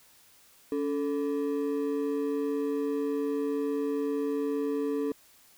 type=ring-modulated tone; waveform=triangle; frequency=361 Hz; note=F#4; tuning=43 cents flat; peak=-22 dBFS; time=0.72-5.12 s; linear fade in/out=2 ms; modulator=78.8 Hz; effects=white hiss -59 dBFS RMS until 5.57 s